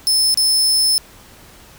sawtooth tone with dropouts, 5250 Hz, E8, 8 cents flat, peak -10 dBFS, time 0.07-0.98 s, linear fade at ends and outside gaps 0 ms, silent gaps 0.342-0.374 s, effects pink hiss -44 dBFS RMS until 1.78 s

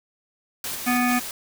white noise with tremolo, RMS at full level -30 dBFS, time 0.64-1.31 s, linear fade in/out 2 ms, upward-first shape square, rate 4.5 Hz, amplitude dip 30%
harmonic tone, 246.9 Hz, B3, in tune, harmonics 1 / 3 / 5 / 7 / 9 / 10, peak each -21 / -26 / -28 / -29 / -31 / -31 dBFS, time 0.86-1.2 s, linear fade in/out 20 ms
effects none

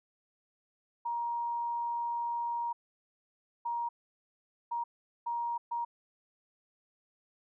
sine tone bursts at uneven times, 943 Hz, A#5, 20 cents sharp, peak -31 dBFS, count 5, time 1.05-2.73 / 3.65-3.89 / 4.71-4.84 / 5.26-5.58 / 5.71-5.85 s, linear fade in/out 10 ms, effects none

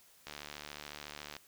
click train, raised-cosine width 0.2 ms, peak -26 dBFS, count 82, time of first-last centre 0.27-1.366 s, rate 73.9 Hz, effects white hiss -63 dBFS RMS until 1.47 s

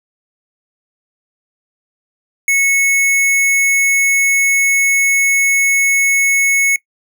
square tone, 2200 Hz, C#7, 14 cents flat, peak -11 dBFS, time 2.48-6.76 s, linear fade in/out 2 ms, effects noise-tail reverb RT60 0.1 s tail -21 dB re dry

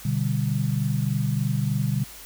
sine chord, G major, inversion first, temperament equal, 123.47 / 146.83 / 196 Hz, B2 / D3 / G3, 0 / 0 / 0 cents, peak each -25 / -25 / -28 dBFS, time 0.05-2.04 s, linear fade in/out 5 ms, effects added 50 Hz sine -51 dBFS peak until 2.25 s + white hiss -43 dBFS RMS until 2.25 s

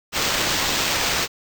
white noise with sample-and-hold, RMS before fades -22 dBFS, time 0.12-1.28 s, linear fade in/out 50 ms, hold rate 11025 Hz, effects none

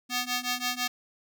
5% pulse ring-modulated tone, 494 Hz, B4, in tune, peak -14 dBFS, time 0.09-0.88 s, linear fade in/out 10 ms, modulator 244 Hz, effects none

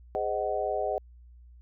sine chord, Ab dominant seventh, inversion none, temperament just, 415.3 / 519.1 / 623 / 747.5 Hz, Ab4 / C5 / Eb5 / Gb5, 0 / -14 / +2 / +17 cents, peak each -33 / -34 / -31 / -32 dBFS, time 0.15-0.98 s, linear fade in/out 0 ms, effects added 60 Hz sine -49 dBFS peak until 1.61 s

